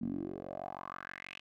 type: tone with band-pass filter sweep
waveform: 10% pulse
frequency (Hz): 46.22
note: F#1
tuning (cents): -1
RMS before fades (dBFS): -42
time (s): 0.01-1.4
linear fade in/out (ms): 10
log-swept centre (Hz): 220 to 2900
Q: 5
effects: none